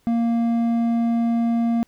sine tone with hard clipping, 232.6 Hz, A#3, 4 cents flat, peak -19 dBFS, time 0.07-1.83 s, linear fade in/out 0 ms, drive 6 dB, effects pink hiss -63 dBFS RMS until 1.87 s

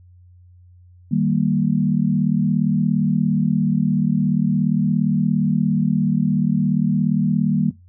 sine chord, Eb major, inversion none, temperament equal, 155.56 / 196 / 233.1 Hz, Eb3 / G3 / Bb3, 0 / 0 / 0 cents, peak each -20 dBFS, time 1.11-7.71 s, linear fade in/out 10 ms, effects noise-tail reverb RT60 0.2 s tail -19 dB re dry + added 89 Hz sine -45 dBFS peak until 7.88 s

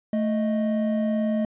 triangle tone pair together, 220.3 / 622.7 Hz, A3 / D#5, +2 / +1 cents, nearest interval octave + tritone, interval 1799 cents, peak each -20 / -26 dBFS, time 0.13-1.45 s, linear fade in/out 2 ms, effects resampled to 8000 Hz

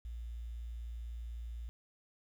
sine tone with quantisation, 58 Hz, A#1, 8 cents flat, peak -40 dBFS, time 0.05-1.69 s, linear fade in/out 0 ms, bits 11, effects none

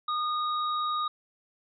sine tone pair together, 1225 / 3785 Hz, D#6 / A#7, -27 / +26 cents, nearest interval octave + minor sixth, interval 1953 cents, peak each -27 / -36 dBFS, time 0.08-1.08 s, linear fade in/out 5 ms, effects none

